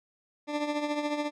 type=tone with tremolo; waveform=20% pulse; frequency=295.6 Hz; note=D4; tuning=11 cents sharp; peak=-21 dBFS; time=0.47-1.31 s; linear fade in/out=50 ms; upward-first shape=triangle; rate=14 Hz; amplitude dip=65%; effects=low-pass 5000 Hz 12 dB/octave